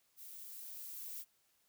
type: noise with level ramp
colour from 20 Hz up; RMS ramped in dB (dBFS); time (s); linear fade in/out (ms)
violet; -52 to -45; 0.16-1.25; 50
effects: white hiss -75 dBFS RMS until 1.68 s